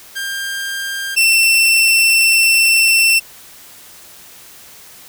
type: tone pair in turn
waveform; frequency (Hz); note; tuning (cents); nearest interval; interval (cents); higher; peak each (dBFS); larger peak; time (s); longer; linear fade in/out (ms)
sawtooth; 1596 / 2691; G6 / E7; +31 / +35; major sixth; 904; second; -17 / -6; second; 0.15-1.16 / 1.16-3.2; second; 20
effects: white hiss -40 dBFS RMS until 5.08 s